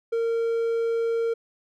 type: tone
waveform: triangle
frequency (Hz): 460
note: A#4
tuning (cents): -23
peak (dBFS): -20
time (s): 0.12-1.34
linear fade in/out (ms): 10
effects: none